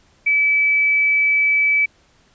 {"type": "tone", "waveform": "sine", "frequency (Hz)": 2300, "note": "D7", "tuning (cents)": -37, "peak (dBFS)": -13, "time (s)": [0.26, 1.86], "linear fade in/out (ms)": 10, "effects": ["pink hiss -56 dBFS RMS until 2.34 s", "resampled to 16000 Hz"]}